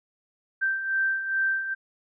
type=beating tone pair; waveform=sine; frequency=1563 / 1565.4 Hz; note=G6 / G6; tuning=-6 / -3 cents; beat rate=2.4 Hz; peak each=-31 / -24 dBFS; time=0.61-1.75 s; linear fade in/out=20 ms; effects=none